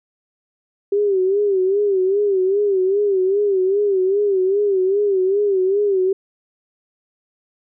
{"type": "tone with vibrato", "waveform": "sine", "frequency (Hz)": 392, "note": "G4", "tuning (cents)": 0, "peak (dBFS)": -14, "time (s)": [0.92, 6.13], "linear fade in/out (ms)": 5, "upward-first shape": "sine", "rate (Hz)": 2.5, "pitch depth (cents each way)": 100, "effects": []}